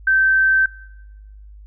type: tone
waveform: sine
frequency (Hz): 1551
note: G6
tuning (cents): -19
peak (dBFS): -12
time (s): 0.07-0.66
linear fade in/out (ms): 5
effects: noise-tail reverb RT60 1.0 s tail -22 dB re dry + added 51 Hz sine -38 dBFS peak until 1.66 s